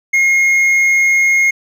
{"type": "tone with hard clipping", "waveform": "triangle", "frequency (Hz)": 2147, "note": "C7", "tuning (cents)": 44, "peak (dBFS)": -10, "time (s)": [0.13, 1.51], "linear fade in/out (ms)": 10, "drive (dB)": 7, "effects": []}